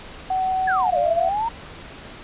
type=tone with pitch glide; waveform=sine; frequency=752 to 673.8 Hz; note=F#5 to E5; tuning=+28 to +38 cents; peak=-19 dBFS; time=0.3-1.29 s; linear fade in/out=5 ms; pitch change=-190 cents; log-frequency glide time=0.8-1.11 s
type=exponential two-way sweep; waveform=sine; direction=down then up; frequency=1760 to 569 to 943 Hz; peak=-20 dBFS; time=0.67-1.49 s; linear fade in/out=10 ms; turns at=0.98 s
effects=pink hiss -39 dBFS RMS until 2.23 s + resampled to 8000 Hz